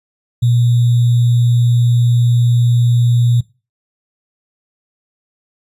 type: tone with sample-and-hold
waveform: sine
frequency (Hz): 120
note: B2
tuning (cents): -49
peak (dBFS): -9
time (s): 0.42-3.41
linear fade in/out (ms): 10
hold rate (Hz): 3675
effects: noise-tail reverb RT60 0.3 s tail -20 dB re dry + resampled to 32000 Hz